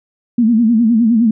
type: tone with vibrato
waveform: sine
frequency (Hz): 228.4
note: A#3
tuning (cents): -35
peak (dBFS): -8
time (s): 0.38-1.31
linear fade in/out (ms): 5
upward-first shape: sine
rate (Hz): 9.7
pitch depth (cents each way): 110
effects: none